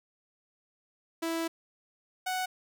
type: tone pair in turn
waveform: sawtooth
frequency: 329.6 / 741.6 Hz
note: E4 / F#5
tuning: 0 / +4 cents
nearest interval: octave + major second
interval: 1404 cents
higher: second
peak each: -26 dBFS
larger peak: neither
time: 1.22-1.48 / 2.26-2.46 s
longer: first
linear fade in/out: 10 ms
effects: none